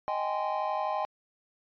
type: chord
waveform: triangle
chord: Ab major seventh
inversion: second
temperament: just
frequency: 623 / 778.7 / 830.6 / 1038.3 Hz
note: Eb5 / G5 / Ab5 / C6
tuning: +2 / -12 / 0 / -14 cents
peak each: -32 dBFS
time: 0.08-1.05 s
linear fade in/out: 0 ms
effects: resampled to 11025 Hz